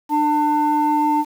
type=tone pair together; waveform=sine; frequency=299 / 896 Hz; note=D4 / A5; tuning=+31 / +31 cents; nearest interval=octave + perfect fifth; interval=1900 cents; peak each=-18 / -15 dBFS; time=0.09-1.25 s; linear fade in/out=50 ms; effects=tanh soft clip ceiling -10 dBFS + 7-bit